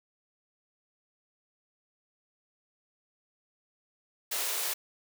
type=high-pass noise; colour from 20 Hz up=white; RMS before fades=-32 dBFS; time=4.31-4.74 s; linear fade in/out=10 ms; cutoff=350 Hz; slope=48 dB/octave; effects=none

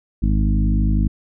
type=harmonic tone with a mistuned harmonic; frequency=51.91 Hz; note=G#1; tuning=in tune; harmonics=1 / 2 / 3 / 4 / 5 / 6; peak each=-16 / -23 / -25 / -23 / -28 / -30 dBFS; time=0.22-1.08 s; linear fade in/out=10 ms; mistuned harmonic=2; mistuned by=-18 cents; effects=none

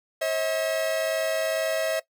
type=tone pair together; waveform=45% pulse; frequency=540 / 642.2 Hz; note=C#5 / E5; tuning=-45 / -45 cents; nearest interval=minor third; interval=300 cents; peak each=-29 / -25 dBFS; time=0.21-2 s; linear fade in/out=10 ms; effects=noise-tail reverb RT60 0.1 s tail -18 dB re dry

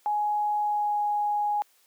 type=tone with pitch glide; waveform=sine; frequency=836 to 830.2 Hz; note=G#5 to G#5; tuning=+11 to -1 cents; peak=-23 dBFS; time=0.06-1.62 s; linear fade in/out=0 ms; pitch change=-12 cents; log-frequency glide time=0.58-1 s; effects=white hiss -63 dBFS RMS until 1.86 s + high-pass 400 Hz 12 dB/octave

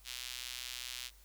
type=tone with high-pass filter; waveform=sawtooth; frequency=124.8 Hz; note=B2; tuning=19 cents sharp; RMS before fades=-44 dBFS; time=0.04-1.11 s; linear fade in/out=50 ms; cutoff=3300 Hz; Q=1.4; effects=added 50 Hz sine -59 dBFS peak until 1.24 s + white hiss -64 dBFS RMS until 1.24 s

